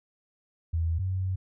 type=tone pair in turn; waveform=sine; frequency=82.41 / 93.64 Hz; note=E2 / F#2; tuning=0 / +21 cents; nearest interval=major second; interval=221 cents; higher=second; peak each=-24 / -26 dBFS; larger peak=first; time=0.73-0.99 / 0.99-1.36 s; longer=second; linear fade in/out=10 ms; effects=none